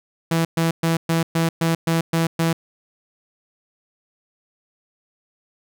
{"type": "tone bursts", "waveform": "sawtooth", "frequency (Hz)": 164.81, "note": "E3", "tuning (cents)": 0, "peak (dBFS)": -13, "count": 9, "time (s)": [0.31, 2.53], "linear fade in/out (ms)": 5, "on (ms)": 140, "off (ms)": 120, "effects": []}